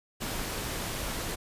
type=noise; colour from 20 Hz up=pink; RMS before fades=-34 dBFS; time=0.2-1.36 s; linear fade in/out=20 ms; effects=resampled to 32000 Hz